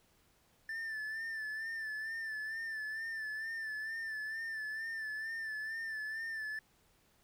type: tone with vibrato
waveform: triangle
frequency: 1770 Hz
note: A6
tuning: 10 cents sharp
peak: -36 dBFS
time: 0.69-6.59 s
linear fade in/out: 2 ms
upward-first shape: sine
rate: 2.2 Hz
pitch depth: 46 cents each way
effects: pink hiss -70 dBFS RMS until 7.23 s